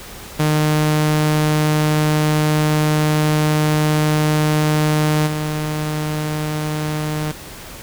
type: tone with level steps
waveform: sawtooth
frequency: 152.6 Hz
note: D#3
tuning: 33 cents flat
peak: -10 / -16 dBFS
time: 0.39-7.32 s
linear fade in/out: 10 ms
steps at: 5.26 s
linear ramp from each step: 20 ms
effects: pink hiss -35 dBFS RMS until 7.82 s